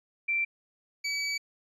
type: tone pair in turn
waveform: sine / 25% pulse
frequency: 2349 / 2285 Hz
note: D7 / D7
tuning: 0 / -48 cents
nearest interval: unison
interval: 48 cents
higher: first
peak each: -25 dBFS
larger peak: neither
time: 0.28-0.45 / 1.04-1.38 s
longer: second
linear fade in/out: 10 ms
effects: resampled to 24000 Hz